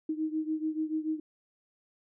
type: beating tone pair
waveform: sine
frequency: 311.1 / 318 Hz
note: D#4 / D#4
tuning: 0 / +38 cents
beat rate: 6.9 Hz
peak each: -31 / -34 dBFS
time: 0.09-1.2 s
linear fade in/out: 5 ms
effects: none